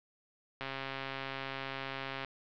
click train, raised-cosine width 0.3 ms, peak -22 dBFS, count 222, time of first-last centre 0.61-2.247 s, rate 135 Hz, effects low-pass 4000 Hz 12 dB/octave

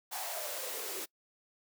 white noise with high-pass filter sweep, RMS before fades -39 dBFS, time 0.11-1.06 s, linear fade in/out 20 ms, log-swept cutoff 800 to 350 Hz, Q 6.4, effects noise-tail reverb RT60 0.1 s tail -23 dB re dry

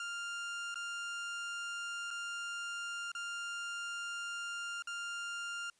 30% pulse tone with dropouts, 1398 Hz, F6, 1 cent sharp, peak -36 dBFS, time 0-5.7 s, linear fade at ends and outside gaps 2 ms, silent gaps 0.744-0.756 / 2.106-2.11 / 3.118-3.15 / 4.823-4.872 s, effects white hiss -72 dBFS RMS until 5.79 s + resampled to 22050 Hz

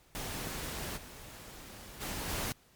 pink noise with level steps, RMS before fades -39 / -49 / -38 / -35 dBFS, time 0.15-2.52 s, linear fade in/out 0 ms, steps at 0.96 / 2 / 2.28 s, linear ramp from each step 20 ms, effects pink hiss -64 dBFS RMS until 2.75 s + MP3 96 kbps

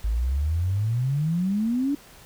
sine exponential sweep, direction up, 51.91 to 292.5 Hz, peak -21 dBFS, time 0.04-1.95 s, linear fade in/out 5 ms, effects pink hiss -49 dBFS RMS until 2.25 s

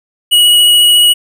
square tone with vibrato, 2915 Hz, F#7, 26 cents flat, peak -5 dBFS, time 0.31-1.14 s, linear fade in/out 20 ms, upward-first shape triangle, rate 14 Hz, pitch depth 14 cents each way, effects none

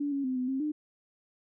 sine tone with pitch steps, 287.8 / 278 / 257.9 / 252.8 / 266.3 / 301.8 Hz, D4 / C#4 / C4 / B3 / C4 / D4, -35 / +5 / -25 / +41 / +31 / +47 cents, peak -28 dBFS, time 0-0.72 s, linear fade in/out 10 ms, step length 120 ms, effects none

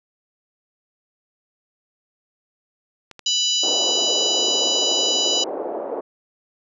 clicks, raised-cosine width 0.2 ms, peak -21 dBFS, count 2, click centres 3.113 / 3.193 s
harmonic tone, 987.8 Hz, B5, in tune, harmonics 3 / 4 / 5 / 6 / 7, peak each -21 / -24 / -26 / -28 / -26 dBFS, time 3.26-5.44 s, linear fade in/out 5 ms
white band-pass noise, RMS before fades -28 dBFS, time 3.63-6.01 s, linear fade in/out 5 ms, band 340 to 670 Hz, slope 24 dB/octave
effects none

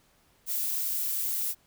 violet noise, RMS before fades -30 dBFS, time 0.46-1.55 s, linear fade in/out 50 ms, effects pink hiss -65 dBFS RMS until 1.66 s

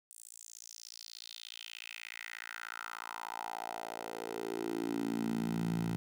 10% pulse tone with high-pass filter sweep, 56.7 Hz, A#1, 47 cents flat, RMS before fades -40 dBFS, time 0.11-5.96 s, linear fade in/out 0 ms, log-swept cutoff 9100 to 140 Hz, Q 3.7, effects none

